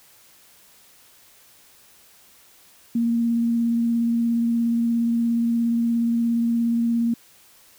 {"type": "tone with vibrato", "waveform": "sine", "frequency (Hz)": 233.1, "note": "A#3", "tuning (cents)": 0, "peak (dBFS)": -18, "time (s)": [2.95, 7.14], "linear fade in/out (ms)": 5, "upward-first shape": "sine", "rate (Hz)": 17, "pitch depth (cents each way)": 12, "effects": ["white hiss -53 dBFS RMS until 7.78 s"]}